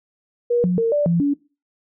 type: tone with pitch steps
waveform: sine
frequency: 479.4 / 179.2 / 457.7 / 586 / 170.2 / 285.1 Hz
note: A#4 / F3 / A#4 / D5 / F3 / C#4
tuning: +48 / +45 / -32 / -4 / -44 / +49 cents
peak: -15 dBFS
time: 0.5-1.34 s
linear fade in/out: 10 ms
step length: 140 ms
effects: noise-tail reverb RT60 0.3 s tail -20 dB re dry